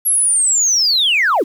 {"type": "linear sweep", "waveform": "sine", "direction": "down", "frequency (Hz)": [11410, 220.2], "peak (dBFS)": -10, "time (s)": [0.05, 1.44], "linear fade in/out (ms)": 20, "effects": ["tanh soft clip ceiling -8 dBFS", "7-bit"]}